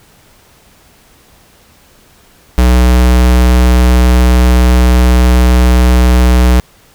square tone, 61.74 Hz, B1, in tune, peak -5 dBFS, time 2.58-6.6 s, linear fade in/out 0 ms, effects pink hiss -45 dBFS RMS until 6.94 s

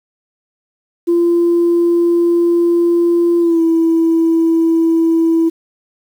sine tone with pitch glide, 343 to 329 Hz, F4 to E4, -31 to -3 cents, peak -8 dBFS, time 1.07-5.5 s, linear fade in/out 20 ms, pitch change -72 cents, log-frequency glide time 3.39-3.61 s, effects tanh soft clip ceiling -6 dBFS + 7-bit

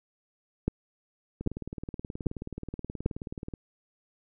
two click trains, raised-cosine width 3 ms, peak -12 / -23 dBFS, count 4 / 41, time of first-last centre 0.68-3.061 / 1.41-3.538 s, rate 1.26 / 18.8 Hz, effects none

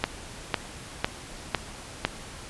click train, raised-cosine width 0.3 ms, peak -6 dBFS, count 5, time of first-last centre 0.04-2.05 s, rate 1.99 Hz, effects pink hiss -42 dBFS RMS until 2.49 s + resampled to 24000 Hz

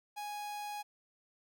45% pulse tone, 830 Hz, G#5, 1 cent flat, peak -39 dBFS, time 0.16-0.83 s, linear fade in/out 20 ms, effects none

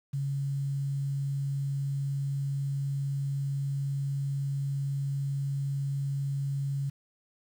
sine tone with quantisation, 138.9 Hz, C#3, 4 cents sharp, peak -28 dBFS, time 0.13-6.9 s, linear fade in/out 10 ms, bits 9, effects none

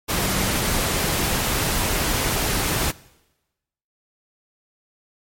sine tone in noise, 191.8 Hz, G3, 37 cents flat, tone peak -29 dBFS, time 0.13-0.52 s, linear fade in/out 20 ms, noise pink, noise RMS -22 dBFS, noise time 0.08-2.92 s, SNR -10 dB, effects noise-tail reverb RT60 1.0 s tail -21 dB re dry + MP3 64 kbps

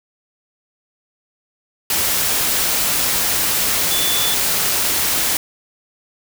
sine tone in noise, 3467 Hz, A7, 26 cents flat, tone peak -21 dBFS, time 3.91-4.34 s, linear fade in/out 2 ms, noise white, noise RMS -18 dBFS, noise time 1.9-5.37 s, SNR -6 dB, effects none

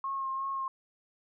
sine tone with vibrato, 1077 Hz, C6, 50 cents sharp, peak -31 dBFS, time 0.04-0.68 s, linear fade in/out 2 ms, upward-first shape sine, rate 2.8 Hz, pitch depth 20 cents each way, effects none

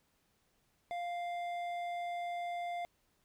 triangle tone with hard clipping, 698.5 Hz, F5, in tune, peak -38 dBFS, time 0.91-2.85 s, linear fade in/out 0 ms, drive 12 dB, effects pink hiss -75 dBFS RMS until 3.24 s

